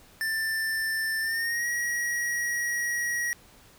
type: tone with pitch glide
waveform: square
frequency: 1777 to 1904.5 Hz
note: A6 to A#6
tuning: +17 to +37 cents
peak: -27 dBFS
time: 0.21-3.33 s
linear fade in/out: 0 ms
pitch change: +120 cents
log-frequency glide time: 1.21-1.67 s
effects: pink hiss -55 dBFS RMS until 3.78 s